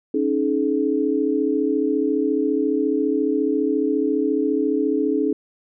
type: tone cluster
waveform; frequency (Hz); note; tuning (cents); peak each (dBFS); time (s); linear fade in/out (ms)
sine; 275.2 / 309.7 / 426.2; C#4 / D#4 / G#4; -12 / -8 / +45; -22; 0.14-5.33; 5
effects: none